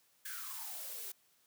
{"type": "noise with high-pass filter sweep", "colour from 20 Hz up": "blue", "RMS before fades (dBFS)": -44, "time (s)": [0.25, 1.12], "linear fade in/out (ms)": 5, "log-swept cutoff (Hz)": [1700, 360], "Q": 9, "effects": ["white hiss -71 dBFS RMS until 1.46 s", "high-pass 80 Hz 12 dB/octave"]}